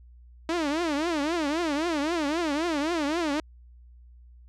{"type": "tone with vibrato", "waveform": "sawtooth", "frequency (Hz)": 313.9, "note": "D#4", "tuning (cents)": 15, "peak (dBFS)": -21, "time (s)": [0.49, 3.4], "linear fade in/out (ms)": 2, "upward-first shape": "triangle", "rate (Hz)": 3.8, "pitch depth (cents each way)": 230, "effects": ["added 60 Hz sine -48 dBFS peak until 4.48 s", "low-pass 6000 Hz 12 dB/octave"]}